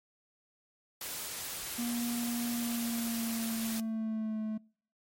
white noise, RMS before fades -39 dBFS, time 1.01-3.8 s, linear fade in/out 2 ms
triangle tone with pitch glide, 238 to 217 Hz, A#3 to A3, +36 to -24 cents, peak -30 dBFS, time 1.78-4.58 s, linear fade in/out 10 ms, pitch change -160 cents, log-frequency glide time 2.5-4.39 s
effects noise-tail reverb RT60 0.5 s tail -26 dB re dry + MP3 64 kbps

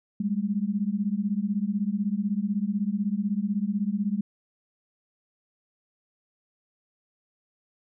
sine beating tone pair, 196 / 212 Hz, G3 / G#3, 0 / +36 cents, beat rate 16 Hz, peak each -27 dBFS, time 0.2-4.21 s, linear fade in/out 5 ms, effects none

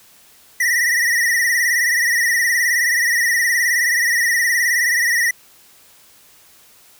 square tone with vibrato, 1909 Hz, A#6, 41 cents sharp, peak -15 dBFS, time 0.6-5.31 s, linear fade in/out 5 ms, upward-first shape triangle, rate 19 Hz, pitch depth 98 cents each way, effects white hiss -49 dBFS RMS until 6.99 s

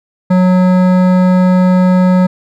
triangle tone with hard clipping, 183.3 Hz, F#3, 16 cents flat, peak -8 dBFS, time 0.3-2.27 s, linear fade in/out 10 ms, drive 18 dB, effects none

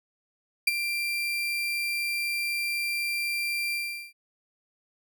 35% pulse tone with ADSR envelope, 2368 Hz, D7, 14 cents sharp, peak -15 dBFS, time 0.67-4.13 s, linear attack 6 ms, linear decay 24 ms, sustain -10 dB, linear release 400 ms, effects none

